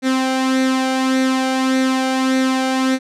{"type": "tone with flanger", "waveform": "sawtooth", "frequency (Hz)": 261.6, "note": "C4", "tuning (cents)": 0, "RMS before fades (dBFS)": -17, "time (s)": [0.02, 2.99], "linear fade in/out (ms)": 50, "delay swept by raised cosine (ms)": [0.49, 1.35], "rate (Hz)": 1.7, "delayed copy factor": 0.55, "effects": ["low-pass 8000 Hz 12 dB/octave"]}